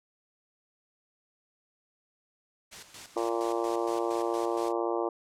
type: noise with tremolo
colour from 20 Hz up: white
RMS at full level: -43 dBFS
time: 2.71-4.73 s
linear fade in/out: 20 ms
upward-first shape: square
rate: 4.3 Hz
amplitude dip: 65%
type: harmonic tone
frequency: 115.7 Hz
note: A#2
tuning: 13 cents flat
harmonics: 3 / 4 / 5 / 6 / 7 / 8 / 9 / 10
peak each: -31 / -33 / -35 / -37 / -38 / -39 / -40 / -41 dBFS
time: 3.16-5.09 s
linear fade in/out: 5 ms
effects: low-pass 8000 Hz 12 dB/octave